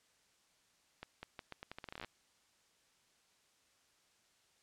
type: accelerating click train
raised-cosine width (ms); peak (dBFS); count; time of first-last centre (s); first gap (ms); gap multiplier
0.3; -29; 17; 1.03-2.046; 200; 0.81
effects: white hiss -72 dBFS RMS until 4.62 s + low-pass 8000 Hz 12 dB/octave